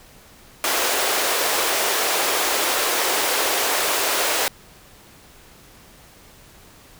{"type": "high-pass noise", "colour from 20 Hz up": "pink", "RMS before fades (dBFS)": -21, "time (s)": [0.64, 4.48], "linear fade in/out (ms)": 0, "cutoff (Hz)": 400, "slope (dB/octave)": 24, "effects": ["pink hiss -48 dBFS RMS until 6.99 s"]}